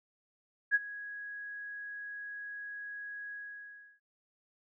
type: tone with ADSR envelope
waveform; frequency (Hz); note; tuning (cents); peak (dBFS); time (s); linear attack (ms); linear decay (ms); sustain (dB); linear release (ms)
sine; 1661.2; G#6; 0; -21; 0.71-4; 38; 32; -19; 680
effects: none